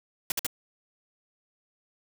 white noise bursts, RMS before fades -28 dBFS, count 3, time 0.3-0.466 s, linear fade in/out 2 ms, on 20 ms, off 53 ms, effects none

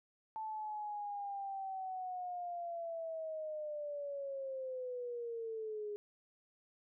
sine linear sweep, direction down, 880 to 411 Hz, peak -39 dBFS, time 0.36-5.96 s, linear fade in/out 0 ms, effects none

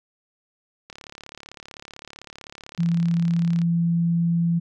click train, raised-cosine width 0.2 ms, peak -22 dBFS, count 98, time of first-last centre 0.9-3.617 s, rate 35.7 Hz
sine tone, 169.3 Hz, E3, 46 cents sharp, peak -18 dBFS, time 2.78-4.6 s, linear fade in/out 20 ms
effects none

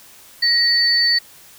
sine tone pair together, 1894 / 4505 Hz, A#6 / C#8, +27 / +27 cents, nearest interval octave + minor third, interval 1500 cents, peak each -19 / -14 dBFS, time 0.42-1.19 s, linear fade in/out 10 ms, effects white hiss -45 dBFS RMS until 1.58 s

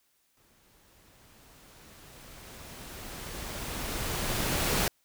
pink noise with exponential growth, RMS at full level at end -26 dBFS, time 0.37-4.88 s, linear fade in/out 2 ms, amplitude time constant 980 ms, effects white hiss -71 dBFS RMS until 5.04 s

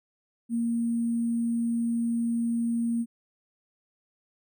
sine tone with sample-and-hold, 233.1 Hz, A#3, in tune, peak -24 dBFS, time 0.49-3.06 s, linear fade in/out 50 ms, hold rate 8820 Hz, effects none

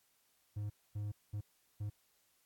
triangle tone bursts at uneven times, 103.83 Hz, G#2, in tune, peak -35 dBFS, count 4, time 0.56-0.7 / 0.95-1.12 / 1.33-1.41 / 1.8-1.9 s, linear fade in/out 10 ms, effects white hiss -74 dBFS RMS until 2.45 s + AAC 64 kbps

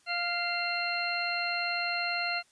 harmonic tone with a mistuned harmonic, 698 Hz, F5, 1 cent flat, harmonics 1 / 2 / 3 / 4 / 6, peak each -35 / -35 / -35 / -35 / -35 dBFS, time 0.06-2.43 s, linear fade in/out 50 ms, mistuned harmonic 4, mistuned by -37 cents, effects white hiss -65 dBFS RMS until 2.51 s + resampled to 22050 Hz

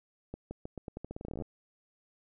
accelerating click train, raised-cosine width 2 ms, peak -26 dBFS, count 20, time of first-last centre 0.34-1.422 s, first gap 170 ms, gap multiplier 0.85, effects none

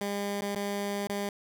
15% pulse tone with dropouts, 202 Hz, G#3, 48 cents flat, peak -24 dBFS, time 0.01-1.29 s, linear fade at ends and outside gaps 2 ms, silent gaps 0.41-0.42 / 0.55-0.559 / 1.071-1.095 s, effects none

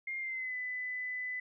sine tone with pitch glide, 2119 to 2002 Hz, C7 to B6, +21 to +23 cents, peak -35 dBFS, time 0.07-1.4 s, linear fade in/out 5 ms, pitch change -98 cents, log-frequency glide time 0.19-0.55 s, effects none

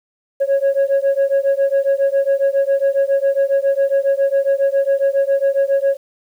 sine beating tone pair, 547 / 554.3 Hz, C#5 / C#5, -23 / 0 cents, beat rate 7.3 Hz, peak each -14 dBFS, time 0.4-5.97 s, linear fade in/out 20 ms, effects tanh soft clip ceiling -10 dBFS + 8-bit

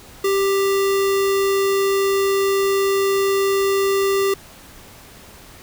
sine tone with sample-and-hold, 392 Hz, G4, in tune, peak -15 dBFS, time 0.24-4.34 s, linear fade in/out 5 ms, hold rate 1575 Hz, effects pink hiss -43 dBFS RMS until 5.62 s

